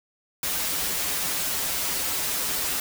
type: noise with comb filter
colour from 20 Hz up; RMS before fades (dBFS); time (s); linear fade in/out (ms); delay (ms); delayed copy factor
white; -27; 0.43-2.8; 2; 8.7; -0.7
effects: none